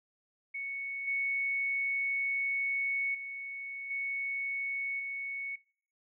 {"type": "tone with level steps", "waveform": "sine", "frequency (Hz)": 2217, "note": "C#7", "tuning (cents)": 0, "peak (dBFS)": [-35, -29, -38, -32, -35], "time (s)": [0.54, 5.56], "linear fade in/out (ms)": 10, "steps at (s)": [1.07, 3.14, 3.9, 4.99], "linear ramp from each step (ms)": 10, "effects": ["noise-tail reverb RT60 0.5 s tail -22 dB re dry"]}